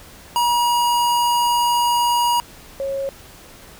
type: tone pair in turn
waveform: square / sine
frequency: 957 / 547 Hz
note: A#5 / C#5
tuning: +45 / -23 cents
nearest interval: minor seventh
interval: 968 cents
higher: first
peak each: -16 / -21 dBFS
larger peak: first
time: 0.36-2.4 / 2.8-3.09 s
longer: first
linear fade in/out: 0 ms
effects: pink hiss -43 dBFS RMS until 3.79 s